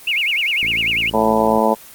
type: tone with vibrato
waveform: sine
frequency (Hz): 2489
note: D#7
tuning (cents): 0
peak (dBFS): -15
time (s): 0.07-1.1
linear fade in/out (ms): 5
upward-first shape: sine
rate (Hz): 10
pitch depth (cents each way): 280
type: click train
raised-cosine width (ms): 3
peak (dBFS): -20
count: 54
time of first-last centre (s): 0.63-1.576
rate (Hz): 56
type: harmonic tone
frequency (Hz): 110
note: A2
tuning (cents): 0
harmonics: 2 / 3 / 4 / 5 / 6 / 7 / 8 / 9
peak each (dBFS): -19 / -25 / -20 / -19 / -20 / -23 / -19 / -21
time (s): 1.13-1.75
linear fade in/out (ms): 20
effects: white hiss -40 dBFS RMS until 1.94 s + Opus 24 kbps